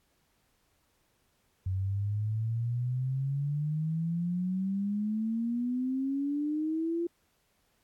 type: exponential sweep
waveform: sine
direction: up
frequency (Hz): 92.5 to 344.8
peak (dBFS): -28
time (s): 1.66-7.07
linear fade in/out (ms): 5
effects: pink hiss -72 dBFS RMS until 7.83 s + AAC 64 kbps